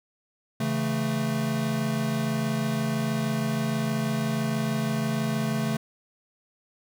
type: chord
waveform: square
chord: A major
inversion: first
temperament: equal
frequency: 138.59 / 164.81 / 220 Hz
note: C#3 / E3 / A3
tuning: 0 / 0 / 0 cents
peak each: -30 / -33 / -28 dBFS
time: 0.6-5.77 s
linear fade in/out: 5 ms
effects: none